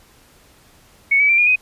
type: tone with pitch steps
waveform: sine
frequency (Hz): 2217 / 2286 / 2357 / 2430 / 2506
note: C#7 / D7 / D7 / D#7 / D#7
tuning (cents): 0 / -47 / +6 / -42 / +12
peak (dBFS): -11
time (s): 1.11-1.56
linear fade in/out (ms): 10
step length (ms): 90
effects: pink hiss -51 dBFS RMS until 1.61 s + resampled to 32000 Hz